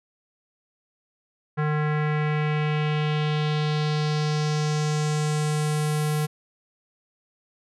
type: tone with low-pass filter sweep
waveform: square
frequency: 151.4 Hz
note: D#3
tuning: 47 cents flat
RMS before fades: -24 dBFS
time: 1.57-6.27 s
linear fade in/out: 20 ms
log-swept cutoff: 1600 to 12000 Hz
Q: 2.2
effects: none